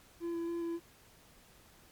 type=tone with vibrato; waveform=triangle; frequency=338.2 Hz; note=E4; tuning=44 cents sharp; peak=-32 dBFS; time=0.2-0.8 s; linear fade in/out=50 ms; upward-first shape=square; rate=3.6 Hz; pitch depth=10 cents each way; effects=pink hiss -61 dBFS RMS until 1.91 s + MP3 96 kbps